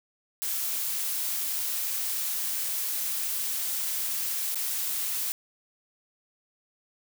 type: noise with dropouts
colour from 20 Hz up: blue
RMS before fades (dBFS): -30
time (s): 0.42-5.32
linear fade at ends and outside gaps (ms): 0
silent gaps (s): 4.546-4.556
effects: none